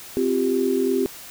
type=chord; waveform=sine; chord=C suspended fourth; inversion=none; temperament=equal with one note detuned; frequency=260.7 / 349.2 / 392 Hz; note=C4 / F4 / G4; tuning=-6 / 0 / 0 cents; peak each=-23 / -25 / -21 dBFS; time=0.17-1.06 s; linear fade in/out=0 ms; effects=white hiss -40 dBFS RMS until 1.3 s